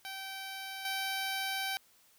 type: tone with level steps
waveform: 10% pulse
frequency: 774 Hz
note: G5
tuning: 22 cents flat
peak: -32 / -25 dBFS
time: 0.05-1.77 s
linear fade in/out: 0 ms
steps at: 0.85 s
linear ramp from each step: 2 ms
effects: white hiss -65 dBFS RMS until 2.18 s